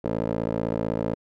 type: tone with band-pass filter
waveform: 15% pulse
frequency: 55.8 Hz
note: A1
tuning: 25 cents sharp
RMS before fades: -27 dBFS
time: 0.04-1.15 s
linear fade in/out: 10 ms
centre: 420 Hz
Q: 1.8
effects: none